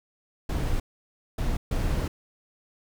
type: noise bursts at uneven times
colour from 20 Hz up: brown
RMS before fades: -26 dBFS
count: 3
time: 0.49-0.8 / 1.38-1.57 / 1.71-2.08 s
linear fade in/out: 5 ms
effects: none